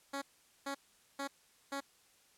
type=tone bursts; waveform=10% pulse; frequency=277.5 Hz; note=C#4; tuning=2 cents sharp; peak=-29 dBFS; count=4; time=0.13-1.806 s; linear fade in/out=10 ms; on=89 ms; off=440 ms; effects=white hiss -67 dBFS RMS until 2.37 s + low-pass 11000 Hz 12 dB/octave